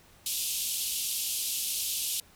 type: band-pass noise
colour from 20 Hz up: white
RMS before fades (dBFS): -32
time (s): 0.26-2.2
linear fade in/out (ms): 2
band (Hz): 2700 to 14000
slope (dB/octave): 48
effects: pink hiss -58 dBFS RMS until 2.35 s